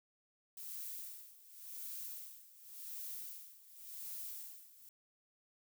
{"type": "noise with tremolo", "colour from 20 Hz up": "violet", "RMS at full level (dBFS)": -45, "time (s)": [0.57, 4.89], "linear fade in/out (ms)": 2, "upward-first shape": "sine", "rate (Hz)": 0.9, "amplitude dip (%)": 85, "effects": []}